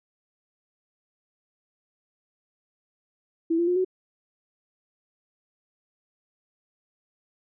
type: tone with pitch steps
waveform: sine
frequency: 329.6 / 343 / 356.9 / 371.5 Hz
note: E4 / F4 / F4 / F#4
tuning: 0 / -31 / +38 / +7 cents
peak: -20 dBFS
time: 3.5-3.848 s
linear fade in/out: 10 ms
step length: 87 ms
effects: none